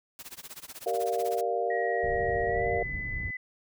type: noise with tremolo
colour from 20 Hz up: white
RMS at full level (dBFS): -41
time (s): 0.19-1.41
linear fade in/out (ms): 0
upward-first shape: sine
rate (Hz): 16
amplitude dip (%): 95
type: chord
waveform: sine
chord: G minor seventh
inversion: none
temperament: equal with one note detuned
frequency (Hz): 386.8 / 466.2 / 587.3 / 698.5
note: G4 / Bb4 / D5 / F5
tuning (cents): -23 / 0 / 0 / 0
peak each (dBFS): -34 / -30 / -34 / -30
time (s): 0.86-2.83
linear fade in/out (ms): 5
type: tone with pitch glide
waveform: sine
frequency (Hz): 1897 to 2007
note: A#6 to B6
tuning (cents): +30 to +27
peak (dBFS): -33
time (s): 1.7-3.37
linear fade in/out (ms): 5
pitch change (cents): +97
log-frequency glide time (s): 2.46-2.67
type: low-pass noise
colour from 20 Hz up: white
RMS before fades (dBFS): -37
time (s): 2.03-3.31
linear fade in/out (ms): 5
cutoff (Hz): 100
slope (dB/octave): 12
effects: none